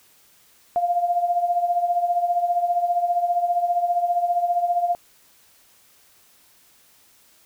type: tone with tremolo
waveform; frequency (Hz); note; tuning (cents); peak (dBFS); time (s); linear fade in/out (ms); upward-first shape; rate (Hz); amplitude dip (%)
sine; 700; F5; +4; -15; 0.76-4.95; 0; triangle; 15; 75
effects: white hiss -56 dBFS RMS until 7.45 s